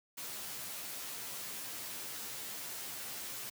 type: noise with comb filter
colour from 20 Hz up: white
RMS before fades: -43 dBFS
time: 0.17-3.5 s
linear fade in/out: 10 ms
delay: 12 ms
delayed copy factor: -0.8
effects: high-pass 80 Hz 12 dB/octave